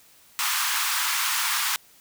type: high-pass noise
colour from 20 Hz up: pink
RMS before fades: -25 dBFS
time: 0.39-1.76 s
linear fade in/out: 0 ms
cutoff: 940 Hz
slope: 48 dB/octave
effects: white hiss -55 dBFS RMS until 2 s